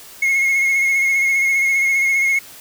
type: tone with vibrato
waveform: triangle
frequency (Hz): 2165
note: C#7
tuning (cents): -41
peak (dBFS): -12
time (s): 0.22-2.39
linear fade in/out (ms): 5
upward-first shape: sine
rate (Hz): 15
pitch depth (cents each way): 28
effects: white hiss -40 dBFS RMS until 2.6 s